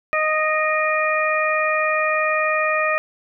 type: harmonic tone with a mistuned harmonic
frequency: 621 Hz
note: D#5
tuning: 3 cents flat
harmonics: 1 / 2 / 3 / 4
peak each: -22 / -22 / -23 / -24 dBFS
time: 0.13-2.98 s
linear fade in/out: 0 ms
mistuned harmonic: 4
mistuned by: -40 cents
effects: none